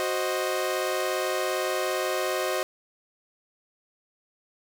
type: chord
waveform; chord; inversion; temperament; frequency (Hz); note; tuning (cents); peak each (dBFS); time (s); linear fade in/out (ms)
sawtooth; C diminished; second; equal with one note detuned; 370 / 524.8 / 622.3; Gb4 / C5 / Eb5; 0 / +5 / 0; -26; 0-2.63; 0
effects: none